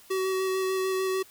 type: tone with vibrato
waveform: square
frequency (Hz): 378.2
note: F#4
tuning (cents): +38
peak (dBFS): -26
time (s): 0.1-1.23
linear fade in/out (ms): 10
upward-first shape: square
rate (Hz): 6.7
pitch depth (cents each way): 10
effects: white hiss -54 dBFS RMS until 1.3 s